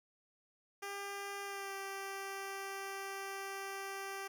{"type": "tone with pitch glide", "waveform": "10% pulse", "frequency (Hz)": [399.7, 391.2], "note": ["G4", "G4"], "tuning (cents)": [34, -4], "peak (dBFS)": -33, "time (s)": [0.82, 4.28], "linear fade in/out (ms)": 10, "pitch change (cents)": -38, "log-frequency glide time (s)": [1.44, 1.74], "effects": []}